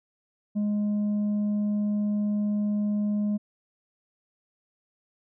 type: tone with tanh clipping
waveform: sine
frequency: 207.7 Hz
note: G#3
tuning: in tune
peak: -24 dBFS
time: 0.55-3.38 s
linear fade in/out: 20 ms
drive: 3 dB
effects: none